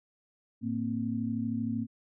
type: tone cluster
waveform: sine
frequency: 110.7 / 229.3 / 262.2 Hz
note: A2 / A#3 / C4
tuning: +11 / -28 / +4 cents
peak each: -37 / -31 / -35 dBFS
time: 0.61-1.87 s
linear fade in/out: 50 ms
effects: none